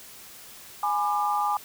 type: chord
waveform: sine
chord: G# diminished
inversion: none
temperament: just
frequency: 830.6 / 996.7 / 1196.1 Hz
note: G#5 / B5 / D6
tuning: 0 / +16 / +31 cents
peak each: -25 / -31 / -27 dBFS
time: 0.83-1.57 s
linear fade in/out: 2 ms
effects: white hiss -46 dBFS RMS until 1.64 s